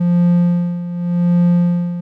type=tone with tremolo; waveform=triangle; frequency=174.61 Hz; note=F3; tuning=in tune; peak=-7 dBFS; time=0-2.01 s; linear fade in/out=10 ms; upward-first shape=sine; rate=0.86 Hz; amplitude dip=75%; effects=none